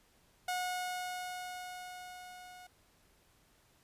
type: tone with level ramp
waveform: sawtooth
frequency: 727 Hz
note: F#5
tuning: 31 cents flat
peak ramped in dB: -29 to -47 dBFS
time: 0.48-2.67 s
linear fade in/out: 5 ms
effects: pink hiss -68 dBFS RMS until 3.83 s + resampled to 32000 Hz